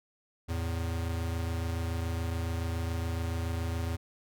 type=tone pair together; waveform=square; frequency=82.91 / 110 Hz; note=E2 / A2; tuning=+11 / 0 cents; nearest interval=perfect fourth; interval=489 cents; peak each=-32 / -38 dBFS; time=0.48-3.97 s; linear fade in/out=20 ms; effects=none